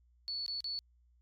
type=tone with dropouts; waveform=sine; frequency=4435 Hz; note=C#8; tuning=in tune; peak=-35 dBFS; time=0.28-0.79 s; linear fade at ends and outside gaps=0 ms; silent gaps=0.463-0.48 / 0.605-0.643 s; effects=added 60 Hz sine -64 dBFS peak until 1.21 s + MP3 96 kbps